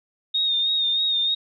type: tone with vibrato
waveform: sine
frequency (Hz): 3694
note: A#7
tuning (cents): -16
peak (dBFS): -19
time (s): 0.34-1.35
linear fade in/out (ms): 10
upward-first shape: sine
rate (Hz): 3.2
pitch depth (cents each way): 39
effects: none